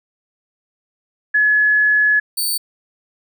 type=tone pair in turn; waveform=sine / 10% pulse; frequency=1701 / 4541 Hz; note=G#6 / C#8; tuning=+41 / +41 cents; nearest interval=octave + perfect fourth; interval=1700 cents; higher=second; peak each=-11 dBFS; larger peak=neither; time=1.34-2.2 / 2.37-2.58 s; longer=first; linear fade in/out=10 ms; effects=none

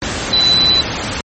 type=tone in noise; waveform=sine; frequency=3988 Hz; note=B7; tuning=16 cents sharp; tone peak=-9 dBFS; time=0.33-0.81 s; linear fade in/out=2 ms; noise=pink; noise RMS=-20 dBFS; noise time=0.02-1.21 s; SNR=+8 dB; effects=high-pass 60 Hz 12 dB/octave + MP3 32 kbps

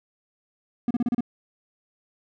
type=tone bursts; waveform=triangle; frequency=240 Hz; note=B3; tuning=49 cents flat; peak=-18 dBFS; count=6; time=0.88-1.207 s; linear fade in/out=2 ms; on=27 ms; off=33 ms; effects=none

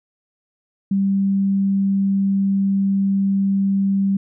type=tone; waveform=sine; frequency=196 Hz; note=G3; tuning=in tune; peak=-15 dBFS; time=0.91-4.17 s; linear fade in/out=5 ms; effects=none

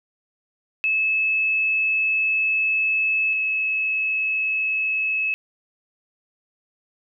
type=tone pair in turn; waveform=sine; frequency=2600 / 2588 Hz; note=E7 / E7; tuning=-24 / -32 cents; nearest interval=unison; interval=8 cents; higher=first; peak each=-18 / -20 dBFS; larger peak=first; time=0.84-3.33 / 3.33-5.34 s; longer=first; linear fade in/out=0 ms; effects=none

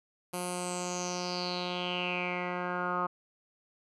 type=tone with low-pass filter sweep; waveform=10% pulse; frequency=178.8 Hz; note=F3; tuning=41 cents sharp; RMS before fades=-34 dBFS; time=0.33-3.07 s; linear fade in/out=10 ms; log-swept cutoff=11000 to 1200 Hz; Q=6.7; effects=none

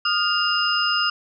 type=tone cluster; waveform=sine; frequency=1232 / 1411 / 2814 / 5040 Hz; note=D#6 / F6 / F7 / D#8; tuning=-17 / +17 / +12 / +21 cents; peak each=-24 dBFS; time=0.05-1.1 s; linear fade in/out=5 ms; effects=none

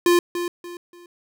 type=tone with echo; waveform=square; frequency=349.2 Hz; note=F4; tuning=in tune; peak=-14 dBFS; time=0.06-0.19 s; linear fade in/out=2 ms; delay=290 ms; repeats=3; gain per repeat=-10 dB; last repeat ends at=1.06 s; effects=none

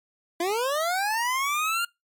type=linear sweep; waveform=25% pulse; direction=up; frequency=329.6 to 1417 Hz; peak=-20 dBFS; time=0.4-1.85 s; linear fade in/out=5 ms; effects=noise-tail reverb RT60 0.2 s tail -24 dB re dry + MP3 96 kbps

